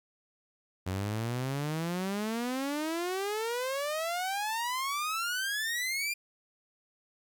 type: exponential sweep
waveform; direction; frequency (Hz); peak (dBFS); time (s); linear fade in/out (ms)
sawtooth; up; 90.7 to 2421; -27; 0.86-6.14; 10
effects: 11-bit